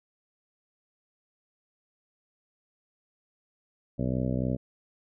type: harmonic tone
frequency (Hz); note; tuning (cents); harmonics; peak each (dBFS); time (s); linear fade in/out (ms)
63.5; B1; +49; 1 / 2 / 3 / 4 / 5 / 6 / 7 / 8 / 9 / 10; -36 / -30 / -32 / -32 / -40 / -42 / -43 / -41 / -38 / -45; 3.98-4.57; 20
effects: none